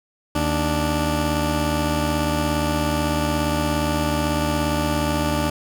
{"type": "tone pair together", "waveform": "15% pulse", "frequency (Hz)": [77.6, 293.7], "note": ["D#2", "D4"], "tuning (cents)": [-4, 0], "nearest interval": "octave + major seventh", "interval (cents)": 2304, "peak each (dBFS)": -16, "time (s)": [0.35, 5.5], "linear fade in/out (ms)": 5, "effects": []}